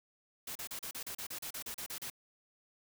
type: noise bursts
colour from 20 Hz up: white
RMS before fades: -42 dBFS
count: 14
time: 0.47-2.101 s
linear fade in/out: 5 ms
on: 84 ms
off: 35 ms
effects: none